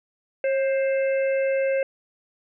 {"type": "harmonic tone with a mistuned harmonic", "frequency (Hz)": 527, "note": "C5", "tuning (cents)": 12, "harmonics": [1, 3, 4, 5], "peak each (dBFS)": [-20, -35, -35, -37], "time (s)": [0.44, 1.83], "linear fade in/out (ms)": 2, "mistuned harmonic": 1, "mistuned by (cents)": 42, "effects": []}